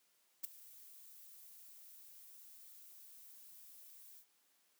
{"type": "noise with ADSR envelope", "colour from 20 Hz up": "violet", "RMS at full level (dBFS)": -37, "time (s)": [0.43, 4.26], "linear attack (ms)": 17, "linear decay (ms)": 6, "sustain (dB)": -21, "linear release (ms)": 83, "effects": ["white hiss -75 dBFS RMS until 4.79 s", "high-pass 200 Hz 12 dB/octave"]}